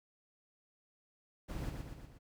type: noise with echo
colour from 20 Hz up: brown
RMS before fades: -41 dBFS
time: 1.48-1.71 s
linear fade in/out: 20 ms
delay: 120 ms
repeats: 4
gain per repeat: -4 dB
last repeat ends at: 2.19 s
effects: none